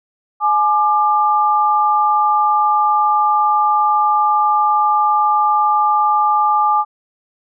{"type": "tone pair together", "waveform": "sine", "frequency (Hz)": [845, 1192.7], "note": ["G#5", "D6"], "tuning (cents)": [30, 26], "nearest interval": "tritone", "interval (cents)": 596, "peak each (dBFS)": -14, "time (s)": [0.4, 6.85], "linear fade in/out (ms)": 50, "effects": []}